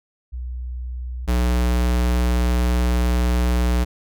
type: tone pair in turn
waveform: sine / square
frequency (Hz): 61.7 / 60.78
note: B1 / B1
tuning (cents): -1 / -27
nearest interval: unison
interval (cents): 26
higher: first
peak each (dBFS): -26 / -17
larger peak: second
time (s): 0.32-1.27 / 1.27-3.85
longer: second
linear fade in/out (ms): 20
effects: none